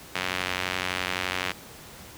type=tone with band-pass filter; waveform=sawtooth; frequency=91.8 Hz; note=F#2; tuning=13 cents flat; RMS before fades=-30 dBFS; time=0.15-1.52 s; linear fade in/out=5 ms; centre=2500 Hz; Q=1.2; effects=pink hiss -45 dBFS RMS until 2.17 s + high-pass 60 Hz 12 dB/octave